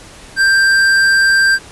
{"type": "tone with tanh clipping", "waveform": "sine", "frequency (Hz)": 1578, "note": "G6", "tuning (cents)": 11, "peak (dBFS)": -10, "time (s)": [0.36, 1.59], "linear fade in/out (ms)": 50, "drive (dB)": 14, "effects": ["pink hiss -37 dBFS RMS until 1.71 s", "resampled to 24000 Hz"]}